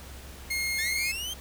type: tone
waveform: sawtooth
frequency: 2144 Hz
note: C7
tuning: 42 cents sharp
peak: -24 dBFS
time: 0.5-1.12 s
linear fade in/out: 10 ms
type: linear sweep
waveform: sawtooth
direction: up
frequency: 1705 to 3200 Hz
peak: -29 dBFS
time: 0.78-1.34 s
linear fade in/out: 10 ms
effects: added 66 Hz sine -44 dBFS peak until 1.4 s + pink hiss -47 dBFS RMS until 1.4 s